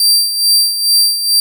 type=tone with tremolo; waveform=sawtooth; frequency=4699 Hz; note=D8; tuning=in tune; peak=-4 dBFS; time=0-1.4 s; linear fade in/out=2 ms; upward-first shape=sine; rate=2.3 Hz; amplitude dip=65%; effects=none